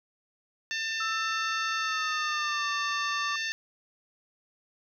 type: harmonic tone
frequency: 895 Hz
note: A5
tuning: 29 cents sharp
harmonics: 2 / 3 / 4 / 5 / 6 / 7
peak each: -32 / -36 / -38 / -40 / -42 / -43 dBFS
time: 0.71-3.52 s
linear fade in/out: 0 ms
type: tone with pitch glide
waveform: sine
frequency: 1318.5 to 1161.2 Hz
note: E6 to D6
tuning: 0 to -20 cents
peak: -31 dBFS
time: 1-3.36 s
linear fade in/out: 5 ms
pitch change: -220 cents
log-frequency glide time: 1.77-2.67 s
effects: 10-bit